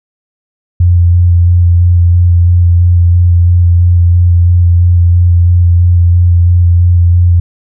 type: tone with vibrato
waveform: sine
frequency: 87.31 Hz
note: F2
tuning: in tune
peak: -3 dBFS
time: 0.8-7.4 s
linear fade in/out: 5 ms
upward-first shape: square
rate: 3 Hz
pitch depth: 14 cents each way
effects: none